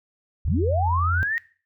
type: linear sweep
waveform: sine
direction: up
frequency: 40.62 to 1889 Hz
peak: -22 dBFS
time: 0.45-1.38 s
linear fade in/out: 0 ms
type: tone with vibrato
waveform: sine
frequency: 86.3 Hz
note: F2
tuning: 20 cents flat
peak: -21 dBFS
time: 0.48-1.23 s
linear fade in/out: 0 ms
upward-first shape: triangle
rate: 19 Hz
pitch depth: 10 cents each way
effects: noise-tail reverb RT60 0.4 s tail -19 dB re dry